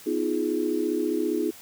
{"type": "chord", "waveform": "sine", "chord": "F half-diminished seventh", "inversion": "second", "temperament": "just", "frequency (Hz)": [251.4, 314.3, 349.2, 419.1], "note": ["Cb4", "Eb4", "F4", "Ab4"], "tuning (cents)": [31, 18, 0, 16], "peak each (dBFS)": [-32, -27, -28, -29], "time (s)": [0.06, 1.51], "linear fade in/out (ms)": 10, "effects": ["white hiss -47 dBFS RMS until 1.61 s"]}